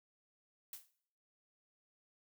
blue noise with exponential decay, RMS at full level -44 dBFS, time 0.73-0.91 s, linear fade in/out 1 ms, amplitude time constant 37 ms, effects noise-tail reverb RT60 0.6 s tail -18 dB re dry

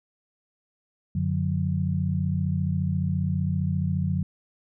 sine tone cluster, 92.6 / 146.5 / 181.3 Hz, F#2 / D3 / F#3, +2 / -4 / -35 cents, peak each -27 dBFS, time 1.15-4.23 s, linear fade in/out 5 ms, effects none

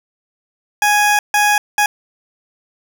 20% pulse tone bursts at uneven times, 831 Hz, G#5, 1 cent sharp, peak -6 dBFS, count 3, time 0.82-1.19 / 1.34-1.58 / 1.78-1.86 s, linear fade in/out 2 ms, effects none

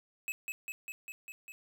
square tone with echo, 2580 Hz, E7, 38 cents flat, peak -34 dBFS, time 0.28-0.32 s, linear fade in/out 0 ms, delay 200 ms, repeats 6, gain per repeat -2 dB, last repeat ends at 1.52 s, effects none

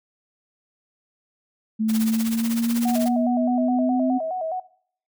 sine exponential sweep, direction up, 218.3 to 259.7 Hz, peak -19 dBFS, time 1.79-4.19 s, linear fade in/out 20 ms
white noise with tremolo, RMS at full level -30 dBFS, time 1.88-3.09 s, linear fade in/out 20 ms, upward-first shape triangle, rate 16 Hz, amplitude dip 90%
sine tone with vibrato, 689 Hz, F5, 24 cents flat, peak -24 dBFS, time 2.85-4.6 s, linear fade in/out 5 ms, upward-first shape square, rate 4.8 Hz, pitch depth 120 cents each way
effects noise-tail reverb RT60 0.6 s tail -20 dB re dry

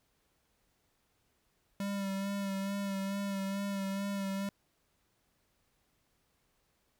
square tone with vibrato, 197.1 Hz, G3, 10 cents sharp, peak -34 dBFS, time 1.8-4.49 s, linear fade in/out 2 ms, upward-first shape sine, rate 2.3 Hz, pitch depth 28 cents each way, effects pink hiss -75 dBFS RMS until 6.99 s

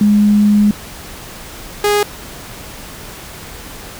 sine / sawtooth tone pair in turn, 207.7 / 413 Hz, G#3 / G#4, 0 / -10 cents, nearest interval octave, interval 1190 cents, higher second, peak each -7 dBFS, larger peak neither, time 0.01-0.71 / 1.84-2.03 s, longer first, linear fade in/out 2 ms, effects pink hiss -32 dBFS RMS until 3.99 s

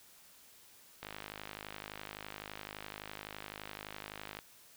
click train, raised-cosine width 0.3 ms, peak -26 dBFS, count 175, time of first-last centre 1.03-4.389 s, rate 51.8 Hz, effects white hiss -60 dBFS RMS until 4.76 s

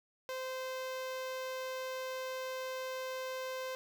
sawtooth tone with notch filter, 518 Hz, C5, 17 cents flat, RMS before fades -40 dBFS, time 0.29-3.75 s, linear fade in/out 0 ms, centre 9200 Hz, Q 1.7, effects none

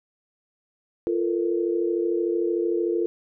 sine tone cluster, 344.9 / 441.6 / 474.9 Hz, F4 / A4 / A#4, -22 / +6 / +32 cents, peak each -23 / -27 / -30 dBFS, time 1.07-3.06 s, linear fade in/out 0 ms, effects none

